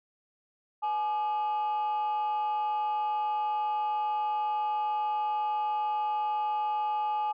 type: tone pair together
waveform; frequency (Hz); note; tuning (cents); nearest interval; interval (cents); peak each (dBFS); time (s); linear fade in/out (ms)
sine; 846.3 / 1200; G#5 / D6; +32 / +37; tritone; 605; -25 / -35; 0.82-7.33; 20
effects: tanh soft clip ceiling -25 dBFS